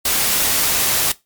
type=noise; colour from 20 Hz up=white; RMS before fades=-17 dBFS; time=0.05-1.12 s; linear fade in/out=5 ms; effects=noise-tail reverb RT60 0.2 s tail -19 dB re dry + MP3 96 kbps